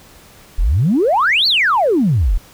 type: exponential two-way sweep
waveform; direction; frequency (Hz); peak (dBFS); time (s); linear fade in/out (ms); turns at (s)
sine; up then down; 34.47 to 4649 to 34.47; -10; 0.58-2.38; 10; 1.47
effects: tanh soft clip ceiling -6 dBFS + pink hiss -44 dBFS RMS until 2.53 s